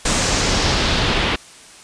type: noise with low-pass filter sweep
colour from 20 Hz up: pink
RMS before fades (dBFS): -18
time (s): 0.05-1.36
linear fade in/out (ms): 5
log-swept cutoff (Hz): 8000 to 3100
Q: 1.7
effects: white hiss -42 dBFS RMS until 1.83 s + resampled to 22050 Hz